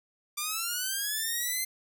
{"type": "linear sweep", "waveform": "5% pulse", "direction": "up", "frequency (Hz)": [1174.7, 2085], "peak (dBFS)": -19, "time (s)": [0.37, 1.65], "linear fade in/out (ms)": 10, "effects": []}